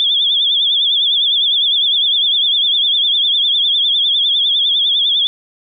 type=tone with vibrato; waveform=sine; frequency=3412 Hz; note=G#7; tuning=46 cents sharp; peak=-11 dBFS; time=0-5.27 s; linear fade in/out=0 ms; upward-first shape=triangle; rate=9.9 Hz; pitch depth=110 cents each way; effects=none